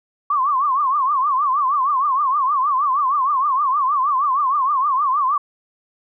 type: tone with vibrato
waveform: sine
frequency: 1108.7 Hz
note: C#6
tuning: in tune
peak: -15 dBFS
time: 0.3-5.38 s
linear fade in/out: 5 ms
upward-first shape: triangle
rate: 6.4 Hz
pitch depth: 180 cents each way
effects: none